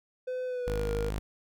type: tone with pitch glide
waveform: triangle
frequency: 507 to 470.3 Hz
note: B4 to A#4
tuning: +45 to +15 cents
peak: -29 dBFS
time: 0.27-1.1 s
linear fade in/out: 10 ms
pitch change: -130 cents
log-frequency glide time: 0.46-0.9 s
type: tone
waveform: sawtooth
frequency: 51.91 Hz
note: G#1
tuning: in tune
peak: -27 dBFS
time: 0.67-1.19 s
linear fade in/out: 0 ms
effects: none

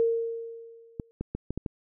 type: tone with exponential decay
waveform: sine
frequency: 459.6 Hz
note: A#4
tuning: 25 cents flat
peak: -19 dBFS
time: 0-1.11 s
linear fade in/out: 0 ms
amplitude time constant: 240 ms
type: clicks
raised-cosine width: 3 ms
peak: -18 dBFS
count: 6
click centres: 0.998 / 1.21 / 1.35 / 1.506 / 1.576 / 1.662 s
effects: none

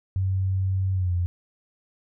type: tone with pitch glide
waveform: sine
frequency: 95 to 88.13 Hz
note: F#2 to F2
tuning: +46 to +16 cents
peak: -21 dBFS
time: 0.16-1.26 s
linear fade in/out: 0 ms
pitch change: -130 cents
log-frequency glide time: 0.93-1.14 s
effects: none

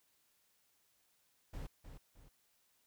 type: noise with echo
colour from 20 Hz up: brown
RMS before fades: -44 dBFS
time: 1.53-1.67 s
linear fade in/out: 10 ms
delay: 310 ms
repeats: 2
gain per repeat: -8 dB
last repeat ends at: 2.29 s
effects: white hiss -75 dBFS RMS until 2.86 s

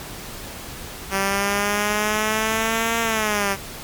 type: linear two-way sweep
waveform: 5% pulse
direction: up then down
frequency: 193.3 to 230.2 to 193.3 Hz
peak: -8 dBFS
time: 1.1-3.57 s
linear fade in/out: 50 ms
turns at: 3 s
effects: pink hiss -35 dBFS RMS until 3.83 s + MP3 96 kbps

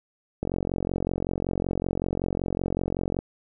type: click train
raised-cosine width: 2 ms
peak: -13 dBFS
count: 126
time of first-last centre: 0.43-3.189 s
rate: 45.3 Hz
effects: none

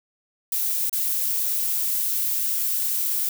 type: noise with dropouts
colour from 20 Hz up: violet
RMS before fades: -24 dBFS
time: 0.52-3.29 s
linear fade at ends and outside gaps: 2 ms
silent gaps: 0.896-0.928 s
effects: none

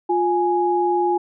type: tone pair together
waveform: sine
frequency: 352.8 / 832.6 Hz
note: F4 / G#5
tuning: +18 / +4 cents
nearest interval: octave + minor third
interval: 1486 cents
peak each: -19 dBFS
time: 0.09-1.18 s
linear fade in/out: 10 ms
effects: none

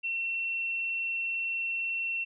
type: tone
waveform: sine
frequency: 2711 Hz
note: E7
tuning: 48 cents sharp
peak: -29 dBFS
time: 0.03-2.25 s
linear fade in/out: 20 ms
effects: none

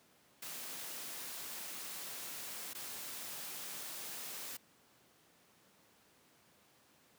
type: noise with dropouts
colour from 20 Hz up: white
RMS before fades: -45 dBFS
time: 0.42-4.57 s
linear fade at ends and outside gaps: 5 ms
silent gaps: 2.734-2.748 s
effects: pink hiss -67 dBFS RMS until 7.18 s + high-pass 150 Hz 12 dB/octave

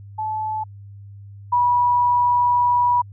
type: tone pair in turn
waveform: sine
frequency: 867 / 973.2 Hz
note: A5 / B5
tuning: -26 / -26 cents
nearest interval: major second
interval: 200 cents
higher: second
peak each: -22 / -14 dBFS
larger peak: second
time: 0.18-0.64 / 1.52-3.02 s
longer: second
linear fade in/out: 10 ms
effects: added 100 Hz sine -37 dBFS peak until 3.12 s

